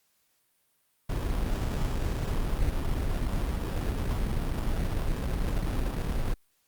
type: noise with sample-and-hold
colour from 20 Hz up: brown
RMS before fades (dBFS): -28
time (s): 1.09-6.34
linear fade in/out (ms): 5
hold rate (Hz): 2100
effects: white hiss -71 dBFS RMS until 6.67 s + Opus 48 kbps